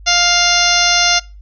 harmonic tone with a mistuned harmonic, 700 Hz, F5, 4 cents sharp, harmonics 1 / 2 / 3 / 4 / 5 / 6 / 7 / 8 / 9, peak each -19 / -19 / -19 / -19 / -19 / -19 / -19 / -19 / -19 dBFS, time 0.06-1.2 s, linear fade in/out 20 ms, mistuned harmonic 7, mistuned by +48 cents, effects noise-tail reverb RT60 0.3 s tail -23 dB re dry + added 50 Hz sine -34 dBFS peak until 1.41 s

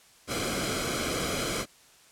pink noise with comb filter, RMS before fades -30 dBFS, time 0.27-1.66 s, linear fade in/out 50 ms, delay 1.1 ms, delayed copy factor -0.7, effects white hiss -57 dBFS RMS until 2.11 s + low-pass 10000 Hz 12 dB/octave

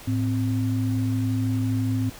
sine tone pair together, 108.08 / 260.2 Hz, A2 / C4, -30 / -9 cents, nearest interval octave + minor third, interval 1521 cents, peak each -23 / -25 dBFS, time 0.07-2.1 s, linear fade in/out 10 ms, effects pink hiss -43 dBFS RMS until 2.19 s

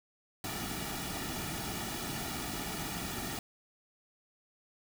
pink noise with comb filter, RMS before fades -38 dBFS, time 0.44-3.39 s, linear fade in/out 2 ms, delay 1.9 ms, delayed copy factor -0.65, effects none

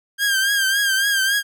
sawtooth tone with vibrato, 1598 Hz, G6, 33 cents sharp, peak -13 dBFS, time 0.18-1.43 s, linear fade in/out 50 ms, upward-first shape triangle, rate 3.6 Hz, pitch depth 70 cents each way, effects none

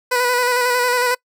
15% pulse tone with vibrato, 493.9 Hz, B4, in tune, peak -9 dBFS, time 0.11-1.15 s, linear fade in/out 10 ms, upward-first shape square, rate 11 Hz, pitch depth 25 cents each way, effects noise-tail reverb RT60 0.1 s tail -24 dB re dry

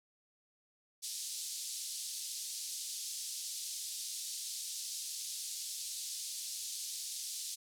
pink band-pass noise, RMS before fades -42 dBFS, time 1.02-7.56 s, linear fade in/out 20 ms, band 4200 to 11000 Hz, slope 24 dB/octave, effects none

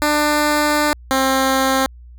10% pulse tone pair in turn, 298.2 / 265.6 Hz, D4 / C4, +27 / +26 cents, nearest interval major second, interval 201 cents, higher first, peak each -6 dBFS, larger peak neither, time 0.02-0.93 / 1.11-1.86 s, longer first, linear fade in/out 0 ms, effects added 60 Hz sine -37 dBFS peak until 2.18 s

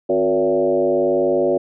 sine tone with frequency modulation, 466.2 Hz, A#4, in tune, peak -14 dBFS, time 0.09-1.58 s, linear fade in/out 10 ms, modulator 101 Hz, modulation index 1.7, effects none

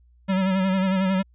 square tone with vibrato, 189.7 Hz, F#3, 43 cents sharp, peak -20 dBFS, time 0.28-1.23 s, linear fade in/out 20 ms, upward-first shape sine, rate 11 Hz, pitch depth 43 cents each way, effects added 60 Hz sine -53 dBFS peak until 1.34 s + resampled to 8000 Hz

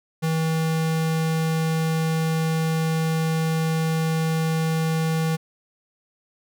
square tone, 160.8 Hz, E3, 43 cents flat, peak -21 dBFS, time 0.22-5.37 s, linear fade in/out 20 ms, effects none

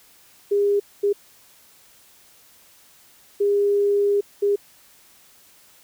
sine tone bursts at uneven times, 405.5 Hz, G#4, 41 cents flat, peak -16 dBFS, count 4, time 0.51-0.8 / 1.03-1.13 / 3.4-4.21 / 4.42-4.56 s, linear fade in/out 10 ms, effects white hiss -53 dBFS RMS until 5.83 s

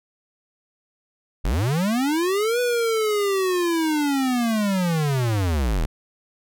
square linear two-way sweep, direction up then down, 33.47 to 494.5 to 33.47 Hz, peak -20 dBFS, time 1.44-5.86 s, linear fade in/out 10 ms, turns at 2.6 s, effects none

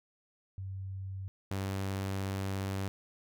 sine / sawtooth tone pair in turn, 95.8 / 96.97 Hz, G2 / G2, -39 / -18 cents, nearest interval unison, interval 21 cents, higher second, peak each -37 / -29 dBFS, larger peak second, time 0.58-1.28 / 1.51-2.88 s, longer second, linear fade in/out 0 ms, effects none

